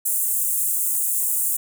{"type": "high-pass noise", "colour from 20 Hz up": "pink", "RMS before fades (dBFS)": -22, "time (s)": [0.05, 1.57], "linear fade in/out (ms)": 10, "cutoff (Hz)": 7800, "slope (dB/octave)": 48, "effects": []}